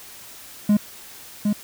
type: tone with echo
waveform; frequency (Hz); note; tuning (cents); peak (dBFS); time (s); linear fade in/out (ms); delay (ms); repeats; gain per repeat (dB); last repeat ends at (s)
triangle; 207.7; G#3; 0; -11; 0.69-0.77; 5; 760; 1; -4; 1.53
effects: white hiss -42 dBFS RMS until 1.63 s